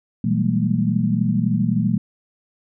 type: tone cluster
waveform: sine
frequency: 120.3 / 164.4 / 192 / 204.3 / 227.8 Hz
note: B2 / E3 / G3 / G#3 / A#3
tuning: -45 / -4 / -36 / -28 / -40 cents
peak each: -23 dBFS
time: 0.24-1.98 s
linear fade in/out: 5 ms
effects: none